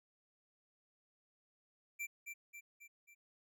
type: tone with echo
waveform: square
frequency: 2349 Hz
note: D7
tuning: in tune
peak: -40 dBFS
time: 1.99-2.07 s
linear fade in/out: 20 ms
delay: 270 ms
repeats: 4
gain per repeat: -5 dB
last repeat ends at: 3.15 s
effects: none